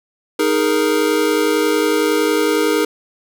square chord, D# suspended fourth, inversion none, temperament equal, 311.1 / 415.3 / 466.2 Hz, D#4 / G#4 / A#4, 0 / 0 / 0 cents, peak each -19 dBFS, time 0.39-2.85 s, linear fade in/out 5 ms, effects none

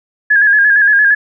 sine tone with vibrato, 1661.2 Hz, G#6, in tune, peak -6 dBFS, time 0.3-1.15 s, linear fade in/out 10 ms, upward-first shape square, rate 8.7 Hz, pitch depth 46 cents each way, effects none

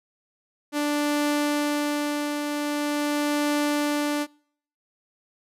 sawtooth tone with tremolo, 293.7 Hz, D4, in tune, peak -17 dBFS, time 0.72-4.27 s, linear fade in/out 50 ms, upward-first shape triangle, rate 0.44 Hz, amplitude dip 45%, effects noise-tail reverb RT60 0.6 s tail -26 dB re dry + resampled to 32000 Hz

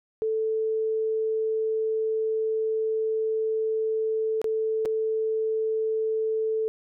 sine tone with dropouts, 440 Hz, A4, in tune, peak -23 dBFS, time 0.22-6.68 s, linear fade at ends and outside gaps 0 ms, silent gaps 4.416-4.443 / 4.852-4.857 s, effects none

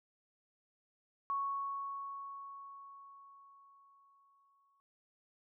sine tone with exponential decay, 1108.7 Hz, C#6, in tune, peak -32 dBFS, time 1.3-4.8 s, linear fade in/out 0 ms, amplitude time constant 760 ms, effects none

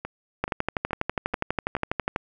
two click trains, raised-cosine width 0.5 ms, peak -17 / -9 dBFS, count 5 / 22, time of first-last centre 0.05-1.767 / 0.44-2.161 s, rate 2.33 / 12.2 Hz, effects none

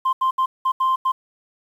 sine tone bursts at uneven times, 1046.5 Hz, C6, in tune, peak -14 dBFS, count 6, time 0.05-0.13 / 0.21-0.31 / 0.38-0.46 / 0.65-0.72 / 0.8-0.96 / 1.05-1.12 s, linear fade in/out 10 ms, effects tanh soft clip ceiling -14 dBFS + 8-bit

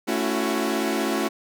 sawtooth chord, F# minor seventh, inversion first, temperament equal with one note detuned, 220 / 277.2 / 334 / 370 Hz, A3 / C#4 / E4 / F#4, 0 / 0 / +23 / 0 cents, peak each -24 dBFS, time 0.07-1.29 s, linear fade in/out 20 ms, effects none

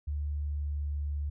sine tone with pitch glide, 73.3 to 72.75 Hz, D2 to D2, -3 to -16 cents, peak -30 dBFS, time 0.07-1.3 s, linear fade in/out 10 ms, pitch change -13 cents, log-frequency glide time 0.33-0.94 s, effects none

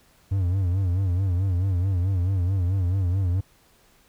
triangle tone with vibrato, 92.5 Hz, F#2, in tune, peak -18 dBFS, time 0.31-3.41 s, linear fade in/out 10 ms, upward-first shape sine, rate 4.6 Hz, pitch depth 110 cents each way, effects pink hiss -59 dBFS RMS until 4.08 s

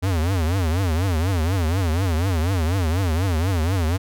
square tone with vibrato, 87.31 Hz, F2, in tune, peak -19 dBFS, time 0.02-3.98 s, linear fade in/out 20 ms, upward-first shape triangle, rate 4.1 Hz, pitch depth 250 cents each way, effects none

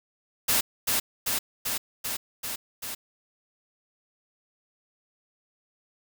white noise with echo, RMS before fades -23 dBFS, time 0.48-0.61 s, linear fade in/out 10 ms, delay 390 ms, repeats 6, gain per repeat -2 dB, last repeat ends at 2.95 s, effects none

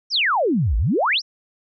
sine exponential two-way sweep, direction down then up, 5900 to 49 to 5900 Hz, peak -16 dBFS, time 0.1-1.22 s, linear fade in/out 50 ms, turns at 0.77 s, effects none

